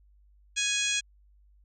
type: harmonic tone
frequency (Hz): 830.6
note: G#5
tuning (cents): 0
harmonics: 2 / 3 / 4 / 5 / 6 / 7 / 8 / 9 / 10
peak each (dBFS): -36 / -31 / -31 / -37 / -42 / -38 / -32 / -39 / -41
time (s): 0.56-1.01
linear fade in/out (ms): 20
effects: added 50 Hz sine -57 dBFS peak until 1.64 s